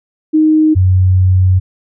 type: tone pair in turn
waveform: sine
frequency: 311.1 / 92.76 Hz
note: D#4 / F#2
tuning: 0 / +5 cents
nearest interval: octave + major sixth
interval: 2095 cents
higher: first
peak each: -6 dBFS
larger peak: neither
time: 0.33-0.75 / 0.75-1.6 s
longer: second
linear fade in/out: 20 ms
effects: none